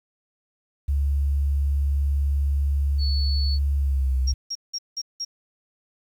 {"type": "tone with pitch glide", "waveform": "sine", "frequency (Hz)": [70.4, 64.56], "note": ["C#2", "C2"], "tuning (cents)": [27, -23], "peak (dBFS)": -19, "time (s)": [0.88, 4.34], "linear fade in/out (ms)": 10, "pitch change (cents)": -150, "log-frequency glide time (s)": [3.77, 4.18]}
{"type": "tone", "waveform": "sine", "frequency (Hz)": 4435, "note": "C#8", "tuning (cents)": 0, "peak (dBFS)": -29, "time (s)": [2.98, 3.59], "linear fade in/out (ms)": 50}
{"type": "tone bursts", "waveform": "sine", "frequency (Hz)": 5588, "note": "F8", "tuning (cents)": 0, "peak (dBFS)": -26, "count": 5, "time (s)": [4.27, 5.25], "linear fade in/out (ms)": 10, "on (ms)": 52, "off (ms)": 180}
{"effects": ["9-bit"]}